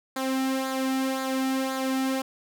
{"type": "tone with flanger", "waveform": "sawtooth", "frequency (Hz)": 264.2, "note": "C4", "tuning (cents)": 17, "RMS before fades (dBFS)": -27, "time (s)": [0.16, 2.22], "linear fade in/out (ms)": 5, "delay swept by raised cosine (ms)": [0.35, 1.85], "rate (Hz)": 1.9, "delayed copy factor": -0.6, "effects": []}